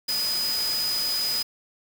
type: tone in noise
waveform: sine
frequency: 4978 Hz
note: D#8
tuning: in tune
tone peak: -24 dBFS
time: 0.08-1.43 s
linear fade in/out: 10 ms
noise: white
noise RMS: -32 dBFS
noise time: 0.08-1.43 s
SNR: +5 dB
effects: none